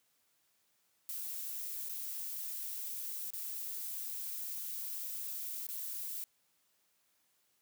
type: noise with dropouts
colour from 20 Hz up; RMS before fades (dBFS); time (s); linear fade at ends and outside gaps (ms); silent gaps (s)
violet; -41; 1.09-6.24; 0; 1.888-1.894 / 3.304-3.335 / 5.667-5.688
effects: white hiss -75 dBFS RMS until 7.61 s + high-pass 80 Hz 12 dB/octave